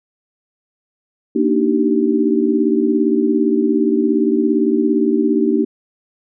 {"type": "chord", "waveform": "sine", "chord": "Eb major seventh", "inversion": "second", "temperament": "equal with one note detuned", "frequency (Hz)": [233.1, 293.7, 311.1, 386.2], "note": ["Bb3", "D4", "Eb4", "G4"], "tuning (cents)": [0, 0, 0, -26], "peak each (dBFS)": -18, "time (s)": [1.35, 5.65], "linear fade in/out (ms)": 10, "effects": []}